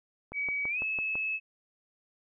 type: click train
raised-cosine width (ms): 1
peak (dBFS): -27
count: 6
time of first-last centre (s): 0.32-1.155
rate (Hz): 5.99
type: tone with pitch glide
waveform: sine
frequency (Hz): 2271 to 2594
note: C#7 to E7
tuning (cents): +41 to -28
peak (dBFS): -29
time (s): 0.33-1.4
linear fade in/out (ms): 50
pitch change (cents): +231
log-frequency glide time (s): 0.68-0.8
effects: none